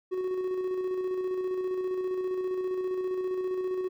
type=tone with tremolo; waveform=triangle; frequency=370 Hz; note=F#4; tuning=in tune; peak=-25 dBFS; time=0.11-3.89 s; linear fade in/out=20 ms; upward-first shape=square; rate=15 Hz; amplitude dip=30%; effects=none